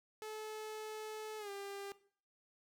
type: tone with pitch glide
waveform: sawtooth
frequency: 432.1 to 398.5 Hz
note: A4 to G4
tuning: -31 to +28 cents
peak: -40 dBFS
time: 0.22-1.92 s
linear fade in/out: 0 ms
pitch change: -141 cents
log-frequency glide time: 1.38-1.5 s
effects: noise-tail reverb RT60 0.5 s tail -17 dB re dry